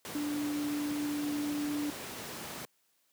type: tone in noise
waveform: sine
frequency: 293.7 Hz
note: D4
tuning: in tune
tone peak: -31 dBFS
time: 0.15-1.9 s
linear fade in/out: 0 ms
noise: pink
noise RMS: -41 dBFS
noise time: 0.05-2.65 s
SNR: +7 dB
effects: white hiss -73 dBFS RMS until 3.12 s + high-pass 150 Hz 12 dB/octave